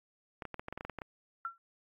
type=clicks; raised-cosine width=0.5 ms; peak=-25 dBFS; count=12; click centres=0.422 / 0.453 / 0.543 / 0.595 / 0.684 / 0.726 / 0.776 / 0.809 / 0.85 / 0.897 / 0.987 / 1.018 s
type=tone with exponential decay; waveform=sine; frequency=1359 Hz; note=F6; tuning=48 cents flat; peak=-31 dBFS; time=1.45-1.58 s; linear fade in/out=1 ms; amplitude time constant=28 ms
effects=AAC 64 kbps